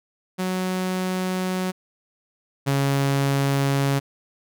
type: tone pair in turn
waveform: sawtooth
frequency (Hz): 185 / 138.59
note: F#3 / C#3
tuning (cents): 0 / 0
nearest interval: perfect fourth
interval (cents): 500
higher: first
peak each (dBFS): -19 / -15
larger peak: second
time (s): 0.38-1.72 / 2.66-4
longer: neither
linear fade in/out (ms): 20
effects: none